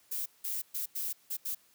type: noise bursts at uneven times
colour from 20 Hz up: violet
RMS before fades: -35 dBFS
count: 6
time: 0.11-0.26 / 0.44-0.62 / 0.74-0.86 / 0.95-1.13 / 1.3-1.37 / 1.45-1.55 s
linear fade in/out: 10 ms
effects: white hiss -65 dBFS RMS until 1.74 s + high-pass 80 Hz 12 dB/octave